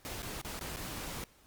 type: noise with dropouts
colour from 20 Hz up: pink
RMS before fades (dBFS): -41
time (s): 0.05-1.24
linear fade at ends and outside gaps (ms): 0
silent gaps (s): 0.221-0.229 / 0.414-0.448 / 0.592-0.611 / 0.761-0.769
effects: pink hiss -63 dBFS RMS until 1.46 s + Opus 48 kbps